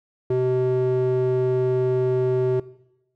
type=tone with band-pass filter; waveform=square; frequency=127.2 Hz; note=C3; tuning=48 cents flat; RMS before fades=-21 dBFS; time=0.3-2.6 s; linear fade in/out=5 ms; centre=350 Hz; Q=2.8; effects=noise-tail reverb RT60 0.9 s tail -19 dB re dry